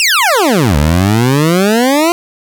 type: exponential two-way sweep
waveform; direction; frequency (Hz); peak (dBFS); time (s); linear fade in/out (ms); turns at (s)
20% pulse; down then up; 2843 to 70.2 to 351.1; -3; 0-2.12; 0; 0.77
effects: none